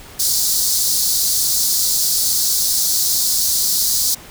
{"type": "high-pass noise", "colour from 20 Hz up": "pink", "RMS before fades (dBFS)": -17, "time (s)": [0.19, 4.15], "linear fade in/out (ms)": 10, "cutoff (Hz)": 4200, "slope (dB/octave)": 48, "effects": ["pink hiss -39 dBFS RMS until 4.3 s"]}